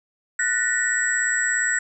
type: tone cluster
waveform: sine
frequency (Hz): 1472 / 1792 / 1909 / 7730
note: F#6 / A6 / A#6 / B8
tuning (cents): -9 / +31 / +41 / -38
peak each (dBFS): -25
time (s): 0.39-1.79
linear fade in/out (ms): 5
effects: none